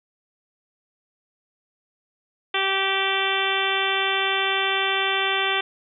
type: harmonic tone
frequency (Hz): 388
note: G4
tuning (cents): -18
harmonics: 1 / 2 / 3 / 4 / 5 / 6 / 7 / 8 / 9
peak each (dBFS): -29 / -29 / -29 / -29 / -29 / -29 / -29 / -29 / -29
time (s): 2.54-5.61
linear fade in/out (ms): 5
effects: none